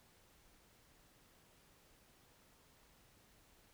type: silence
effects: pink hiss -68 dBFS RMS until 3.73 s